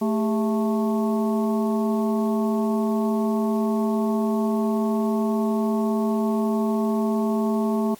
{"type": "harmonic tone with a mistuned harmonic", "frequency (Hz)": 220, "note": "A3", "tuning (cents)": 0, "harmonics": [1, 2, 3, 4, 5], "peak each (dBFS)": [-21, -27, -31, -33, -35], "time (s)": [0.01, 7.95], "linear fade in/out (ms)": 10, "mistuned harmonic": 2, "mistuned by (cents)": -150, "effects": ["white hiss -50 dBFS RMS until 7.99 s", "AAC 64 kbps"]}